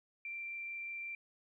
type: tone with frequency modulation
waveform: sine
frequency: 2358 Hz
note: D7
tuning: 6 cents sharp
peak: -40 dBFS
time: 0.25-1.15 s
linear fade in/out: 2 ms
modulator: 25.5 Hz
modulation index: 0.4
effects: 13-bit

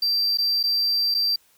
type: tone with dropouts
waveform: triangle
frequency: 4699 Hz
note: D8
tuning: in tune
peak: -18 dBFS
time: 0.02-1.36 s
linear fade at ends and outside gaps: 5 ms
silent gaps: 0.374-0.384 / 0.63-0.637 / 1.143-1.147 s
effects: white hiss -60 dBFS RMS until 1.57 s

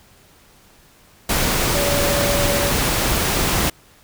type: tone in noise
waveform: sine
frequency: 571 Hz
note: D5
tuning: 49 cents flat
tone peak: -21 dBFS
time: 1.75-2.71 s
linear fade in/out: 5 ms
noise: pink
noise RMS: -19 dBFS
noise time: 1.29-3.7 s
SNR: -5 dB
effects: pink hiss -51 dBFS RMS until 4.03 s

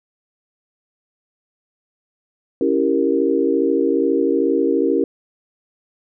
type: chord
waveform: sine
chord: C# diminished seventh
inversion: none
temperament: equal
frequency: 277.2 / 329.6 / 392 / 466.2 Hz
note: C#4 / E4 / G4 / Bb4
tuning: 0 / 0 / 0 / 0 cents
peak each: -20 dBFS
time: 2.61-5.04 s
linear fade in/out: 2 ms
effects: none

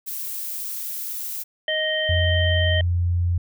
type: noise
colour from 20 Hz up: violet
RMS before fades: -30 dBFS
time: 0.06-1.44 s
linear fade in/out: 20 ms
type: harmonic tone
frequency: 623 Hz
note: D#5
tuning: 2 cents sharp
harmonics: 1 / 3 / 5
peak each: -25 / -25 / -25 dBFS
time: 1.68-2.81 s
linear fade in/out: 2 ms
type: tone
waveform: sine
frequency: 87.31 Hz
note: F2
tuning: in tune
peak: -18 dBFS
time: 2.09-3.38 s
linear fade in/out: 5 ms
effects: none

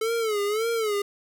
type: tone with vibrato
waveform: square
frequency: 434 Hz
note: A4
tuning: 24 cents flat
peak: -24 dBFS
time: 0.01-1.02 s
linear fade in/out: 5 ms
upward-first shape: sine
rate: 1.8 Hz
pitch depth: 120 cents each way
effects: none

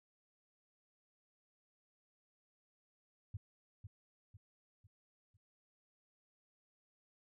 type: tone with echo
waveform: sine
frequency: 100.8 Hz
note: G2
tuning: 49 cents sharp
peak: -39 dBFS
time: 3.34-3.37 s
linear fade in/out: 5 ms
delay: 500 ms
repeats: 4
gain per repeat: -7 dB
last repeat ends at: 5.37 s
effects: none

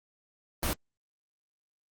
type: noise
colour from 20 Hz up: pink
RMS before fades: -29 dBFS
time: 0.63-0.73 s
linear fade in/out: 0 ms
effects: Opus 24 kbps

